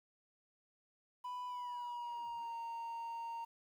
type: tone with pitch glide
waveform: triangle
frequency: 991 to 924.6 Hz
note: B5 to A#5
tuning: +6 to -14 cents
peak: -39 dBFS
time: 1.24-3.45 s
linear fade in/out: 10 ms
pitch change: -120 cents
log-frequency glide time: 1.48-2.55 s
effects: 11-bit